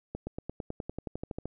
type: accelerating click train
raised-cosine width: 2 ms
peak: -22 dBFS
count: 15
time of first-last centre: 0.15-1.456 s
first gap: 120 ms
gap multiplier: 0.96
effects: none